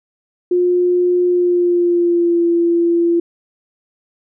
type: tone with pitch glide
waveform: sine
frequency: 356.7 to 340.8 Hz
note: F4 to F4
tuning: +37 to -42 cents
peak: -11 dBFS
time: 0.51-3.2 s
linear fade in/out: 5 ms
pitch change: -79 cents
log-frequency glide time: 1.26-2.45 s
effects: none